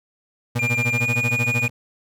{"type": "tone with tremolo", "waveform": "35% pulse", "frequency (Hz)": 120, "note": "B2", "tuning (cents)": -49, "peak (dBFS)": -17, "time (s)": [0.55, 1.7], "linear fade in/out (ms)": 10, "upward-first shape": "sine", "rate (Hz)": 13, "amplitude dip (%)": 95}
{"type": "tone with pitch glide", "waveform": "triangle", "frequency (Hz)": [2397, 2450], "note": ["D7", "D#7"], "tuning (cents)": [35, -27], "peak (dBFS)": -19, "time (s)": [0.59, 1.68], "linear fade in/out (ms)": 2, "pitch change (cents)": 38, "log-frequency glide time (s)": [0.96, 1.05]}
{"effects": []}